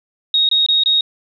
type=tone bursts; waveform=sine; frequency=3754 Hz; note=A#7; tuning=11 cents sharp; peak=-11 dBFS; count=4; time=0.34-1.009 s; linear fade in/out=2 ms; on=150 ms; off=23 ms; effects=none